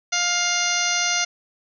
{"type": "harmonic tone with a mistuned harmonic", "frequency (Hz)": 704, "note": "F5", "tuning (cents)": 14, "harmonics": [1, 2, 3, 4, 5, 6, 7, 8, 9], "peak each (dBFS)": [-30, -27, -26, -29, -31, -30, -30, -27, -27], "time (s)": [0.12, 1.25], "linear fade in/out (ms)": 10, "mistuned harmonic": 8, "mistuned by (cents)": 58, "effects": []}